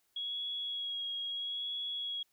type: tone with vibrato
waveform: sine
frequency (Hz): 3322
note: G#7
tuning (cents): 0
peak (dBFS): -35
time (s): 0.16-2.23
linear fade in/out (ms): 5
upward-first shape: sine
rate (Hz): 0.76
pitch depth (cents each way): 19
effects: white hiss -75 dBFS RMS until 2.32 s